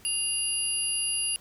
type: tone cluster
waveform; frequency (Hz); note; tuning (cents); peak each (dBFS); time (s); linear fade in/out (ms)
sine; 2808 / 4786 / 9620 / 10990; F7 / D8 / D9 / F9; +9 / +32 / +41 / -29; -30 / -36 / -35 / -29; 0.05-1.36; 0
effects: pink hiss -55 dBFS RMS until 1.4 s